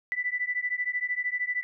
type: beating tone pair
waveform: sine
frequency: 1975.5 / 1988.5 Hz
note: B6 / B6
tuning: 0 / +11 cents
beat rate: 13 Hz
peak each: -30 dBFS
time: 0.12-1.63 s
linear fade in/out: 0 ms
effects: none